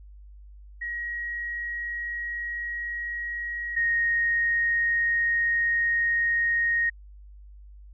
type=tone pair in turn; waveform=sine; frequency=1898 / 1865.4 Hz; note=A#6 / A#6; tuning=+31 / +1 cents; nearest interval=unison; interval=30 cents; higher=first; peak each=-29 / -21 dBFS; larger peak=second; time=0.81-3.76 / 3.76-6.9 s; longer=second; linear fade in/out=10 ms; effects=added 50 Hz sine -44 dBFS peak until 7.93 s